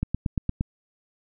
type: click train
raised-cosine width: 5 ms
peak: -12 dBFS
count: 6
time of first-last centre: 0.03-0.609 s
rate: 8.63 Hz
effects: none